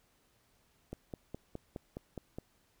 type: click train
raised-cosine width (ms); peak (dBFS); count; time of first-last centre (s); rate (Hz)
2; -27; 8; 0.93-2.385; 4.81
effects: pink hiss -71 dBFS RMS until 2.8 s